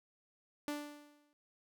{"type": "tone with exponential decay", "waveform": "sawtooth", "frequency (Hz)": 293.7, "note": "D4", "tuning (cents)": 0, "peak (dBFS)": -31, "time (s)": [0.68, 1.33], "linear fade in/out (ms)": 0, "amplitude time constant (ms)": 140, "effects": []}